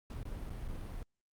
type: noise with dropouts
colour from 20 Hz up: brown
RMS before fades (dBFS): -41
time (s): 0.1-1.03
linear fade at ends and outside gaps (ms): 2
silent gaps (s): 0.231-0.252 / 0.497-0.502 / 0.68-0.684
effects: Opus 48 kbps